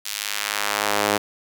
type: tone with high-pass filter sweep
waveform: sawtooth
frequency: 103.4 Hz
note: G#2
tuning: 7 cents flat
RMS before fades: -24 dBFS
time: 0.05-1.18 s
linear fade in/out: 10 ms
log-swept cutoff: 3800 to 400 Hz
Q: 0.76
effects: none